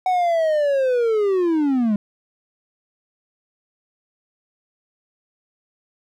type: linear sweep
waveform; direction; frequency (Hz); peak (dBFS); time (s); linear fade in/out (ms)
triangle; down; 750 to 200.4; -14; 0.06-1.96; 2
effects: none